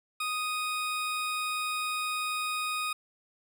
20% pulse tone, 1244.5 Hz, D#6, in tune, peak -25 dBFS, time 0.2-2.93 s, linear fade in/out 5 ms, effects none

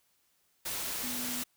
sine tone in noise, 246.9 Hz, B3, in tune, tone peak -40 dBFS, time 1.03-1.43 s, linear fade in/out 10 ms, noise white, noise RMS -36 dBFS, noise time 0.65-1.44 s, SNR -7 dB, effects white hiss -72 dBFS RMS until 1.56 s

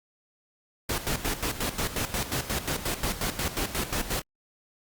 pink noise with tremolo, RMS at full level -28 dBFS, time 0.89-4.22 s, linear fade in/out 5 ms, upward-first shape square, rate 5.6 Hz, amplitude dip 70%, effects Opus 48 kbps

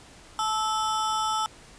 square ring-modulated tone, 1090 Hz, C#6, 29 cents flat, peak -22 dBFS, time 0.39-1.46 s, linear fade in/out 0 ms, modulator 220 Hz, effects pink hiss -50 dBFS RMS until 1.78 s + resampled to 22050 Hz

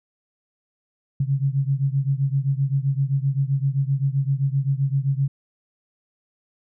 sine beating tone pair, 134.6 / 142.3 Hz, C3 / C#3, +49 / +46 cents, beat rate 7.7 Hz, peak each -21 / -23 dBFS, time 1.2-5.28 s, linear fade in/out 5 ms, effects none

